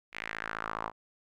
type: tone with band-pass filter sweep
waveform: sawtooth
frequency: 54.7 Hz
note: A1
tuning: 9 cents flat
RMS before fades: -38 dBFS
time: 0.12-0.92 s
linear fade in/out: 50 ms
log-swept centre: 2300 to 970 Hz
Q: 3.2
effects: none